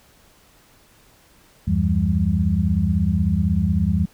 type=tone cluster; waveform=sine; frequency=78 / 94.2 / 169.8 / 199.7 Hz; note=D#2 / F#2 / F3 / G3; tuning=+5 / +32 / -48 / +32 cents; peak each=-22 dBFS; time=1.67-4.06 s; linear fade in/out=10 ms; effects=pink hiss -54 dBFS RMS until 4.13 s